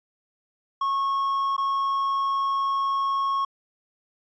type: tone with dropouts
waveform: triangle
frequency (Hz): 1096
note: C#6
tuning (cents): -20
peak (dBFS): -20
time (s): 0.81-3.45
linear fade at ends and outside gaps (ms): 5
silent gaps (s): 1.566-1.579
effects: resampled to 16000 Hz